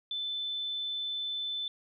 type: tone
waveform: sine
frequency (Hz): 3520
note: A7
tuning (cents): 0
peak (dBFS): -32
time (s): 0.11-1.68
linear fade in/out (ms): 2
effects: none